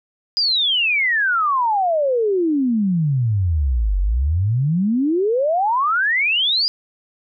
sine exponential two-way sweep, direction down then up, 4978 to 45.01 to 4978 Hz, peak -15 dBFS, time 0.37-6.68 s, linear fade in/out 0 ms, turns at 3.99 s, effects none

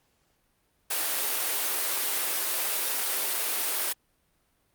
white high-pass noise, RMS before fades -28 dBFS, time 0.9-3.93 s, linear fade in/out 10 ms, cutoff 330 Hz, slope 24 dB/octave, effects pink hiss -70 dBFS RMS until 4.74 s + Opus 48 kbps

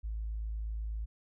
sine tone, 54.1 Hz, A1, 29 cents flat, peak -33 dBFS, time 0.03-1.06 s, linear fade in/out 20 ms, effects tanh soft clip ceiling -29 dBFS

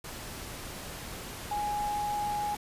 sine tone in noise, 830.6 Hz, G#5, in tune, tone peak -29 dBFS, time 1.51-2.55 s, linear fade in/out 5 ms, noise pink, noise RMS -41 dBFS, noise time 0.04-2.57 s, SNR +9 dB, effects resampled to 32000 Hz

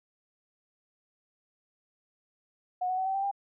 sine tone with pitch steps, 729 / 742.2 / 755.6 / 769.2 / 783.1 / 797.3 Hz, F#5 / F#5 / F#5 / G5 / G5 / G5, -26 / +5 / +36 / -33 / -2 / +29 cents, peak -27 dBFS, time 2.81-3.314 s, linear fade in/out 10 ms, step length 84 ms, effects none

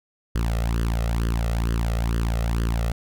sawtooth tone with flanger, 57.1 Hz, A#1, 35 cents flat, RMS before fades -23 dBFS, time 0.35-2.92 s, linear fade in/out 5 ms, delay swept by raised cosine 0.63 to 1.58 ms, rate 2.2 Hz, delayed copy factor +0.8, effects none

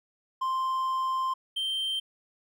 triangle tone pair in turn, 1046.5 / 3136 Hz, C6 / G7, 0 / 0 cents, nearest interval octave + perfect fifth, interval 1900 cents, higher second, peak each -24 / -26 dBFS, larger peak first, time 0.41-1.34 / 1.56-2 s, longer first, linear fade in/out 10 ms, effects none

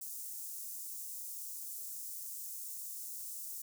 white high-pass noise, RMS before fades -44 dBFS, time 0.01-3.62 s, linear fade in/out 5 ms, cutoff 6600 Hz, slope 24 dB/octave, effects none

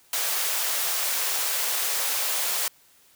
white high-pass noise, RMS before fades -26 dBFS, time 0.13-2.68 s, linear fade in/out 2 ms, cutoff 470 Hz, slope 24 dB/octave, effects white hiss -58 dBFS RMS until 3.15 s

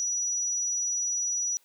sine tone, 5860 Hz, F#8, 18 cents flat, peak -26 dBFS, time 0-1.57 s, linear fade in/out 0 ms, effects white hiss -64 dBFS RMS until 1.64 s + high-pass 300 Hz 12 dB/octave

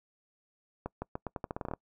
accelerating click train, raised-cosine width 1 ms, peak -21 dBFS, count 13, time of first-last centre 0.86-1.737 s, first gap 160 ms, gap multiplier 0.84, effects noise-tail reverb RT60 0.1 s tail -25 dB re dry

